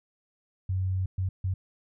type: tone bursts at uneven times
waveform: sine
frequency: 93.7 Hz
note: F#2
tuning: 22 cents sharp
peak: -25 dBFS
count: 3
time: 0.69-1.06 / 1.18-1.29 / 1.44-1.54 s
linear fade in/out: 5 ms
effects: none